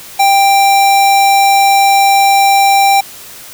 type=tone with sample-and-hold; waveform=sine; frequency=790 Hz; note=G5; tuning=13 cents sharp; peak=-5 dBFS; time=0.19-3.01 s; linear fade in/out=10 ms; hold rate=3150 Hz; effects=white hiss -32 dBFS RMS until 3.53 s